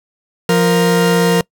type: tone pair together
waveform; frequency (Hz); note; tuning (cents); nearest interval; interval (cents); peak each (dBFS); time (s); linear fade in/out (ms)
40% pulse; 174.61 / 466.2; F3 / A#4; 0 / 0; octave + perfect fourth; 1700; -12; 0.49-1.41; 2
effects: noise-tail reverb RT60 0.1 s tail -24 dB re dry